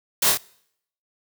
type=noise with echo; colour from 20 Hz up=white; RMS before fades=-20 dBFS; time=0.22-0.3 s; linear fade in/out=5 ms; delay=25 ms; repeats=3; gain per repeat=-2 dB; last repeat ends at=0.375 s; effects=noise-tail reverb RT60 0.7 s tail -24 dB re dry + high-pass 80 Hz 12 dB/octave